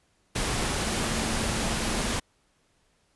sine tone in noise, 223.6 Hz, A3, 28 cents sharp, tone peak -36 dBFS, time 0.86-2.14 s, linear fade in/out 10 ms, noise pink, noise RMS -28 dBFS, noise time 0.35-2.2 s, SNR -11 dB, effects pink hiss -68 dBFS RMS until 3.15 s + resampled to 24000 Hz

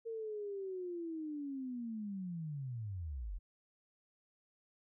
sine linear sweep, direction down, 460 to 38.89 Hz, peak -39 dBFS, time 0.05-3.39 s, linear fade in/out 20 ms, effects none

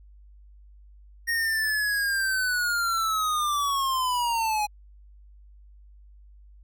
square linear sweep, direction down, 1864.7 to 826 Hz, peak -24 dBFS, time 1.27-4.67 s, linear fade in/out 20 ms, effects added 50 Hz sine -48 dBFS peak until 6.63 s

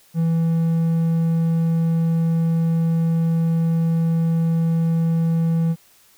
triangle tone, 164.81 Hz, E3, in tune, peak -14 dBFS, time 0.14-5.76 s, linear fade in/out 50 ms, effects white hiss -54 dBFS RMS until 6.17 s

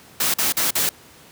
white noise bursts, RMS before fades -20 dBFS, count 4, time 0.2-0.892 s, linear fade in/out 5 ms, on 140 ms, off 44 ms, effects pink hiss -47 dBFS RMS until 1.31 s + high-pass 100 Hz 12 dB/octave

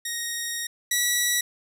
10% pulse tone pair in turn, 1872 / 1941.2 Hz, A#6 / B6, +7 / -30 cents, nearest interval minor second, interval 63 cents, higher second, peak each -19 / -12 dBFS, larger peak second, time 0.05-0.67 / 0.91-1.41 s, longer first, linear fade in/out 5 ms, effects none

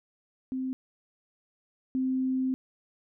sine tone pair in turn, 260.1 / 260.1 Hz, C4 / C4, -10 / -10 cents, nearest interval unison, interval 0 cents, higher neither, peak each -29 / -25 dBFS, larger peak second, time 0.52-0.73 / 1.95-2.54 s, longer second, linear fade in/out 0 ms, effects none

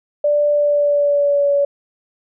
sine tone with pitch glide, 587.3 to 567.6 Hz, D5 to C#5, 0 to +41 cents, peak -12 dBFS, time 0.24-1.65 s, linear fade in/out 5 ms, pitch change -59 cents, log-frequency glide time 0.51-1.53 s, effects none

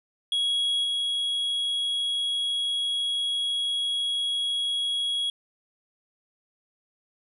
triangle tone with level steps, 3322 Hz, G#7, in tune, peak -21 / -23 dBFS, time 0.32-5.3 s, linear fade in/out 2 ms, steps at 0.83 s, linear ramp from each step 20 ms, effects resampled to 32000 Hz

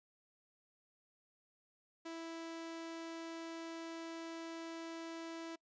sawtooth tone, 329.6 Hz, E4, in tune, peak -40 dBFS, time 2.05-5.56 s, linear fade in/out 10 ms, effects noise-tail reverb RT60 0.1 s tail -25 dB re dry + resampled to 16000 Hz

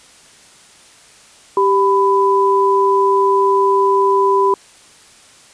sine tone pair together, 392 / 996.9 Hz, G4 / B5, 0 / +16 cents, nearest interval octave + major third, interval 1616 cents, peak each -13 dBFS, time 1.57-4.54 s, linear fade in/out 2 ms, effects white hiss -45 dBFS RMS until 5.53 s + resampled to 22050 Hz

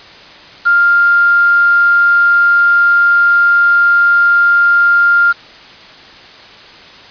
sine tone with quantisation, 1399 Hz, F6, 3 cents sharp, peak -6 dBFS, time 0.65-5.33 s, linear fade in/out 20 ms, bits 4, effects white hiss -36 dBFS RMS until 7.1 s + resampled to 11025 Hz

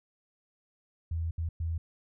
sine tone bursts at uneven times, 82.41 Hz, E2, in tune, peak -29 dBFS, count 3, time 1.11-1.31 / 1.38-1.49 / 1.6-1.78 s, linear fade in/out 5 ms, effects none

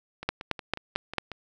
two click trains, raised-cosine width 0.3 ms, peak -9 / -21 dBFS, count 5 / 7, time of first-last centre 0.29-1.183 / 0.23-1.317 s, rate 4.48 / 5.52 Hz, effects none

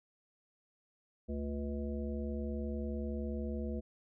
harmonic tone with a mistuned harmonic, 70.4 Hz, C#2, 27 cents sharp, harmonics 1 / 3 / 5 / 7 / 9, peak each -38 / -39 / -45 / -45 / -49 dBFS, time 1.28-3.81 s, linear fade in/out 20 ms, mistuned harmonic 3, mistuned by +83 cents, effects none

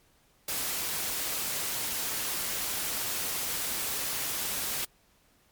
white noise, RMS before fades -32 dBFS, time 0.48-4.85 s, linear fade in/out 5 ms, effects pink hiss -65 dBFS RMS until 5.51 s + MP3 96 kbps

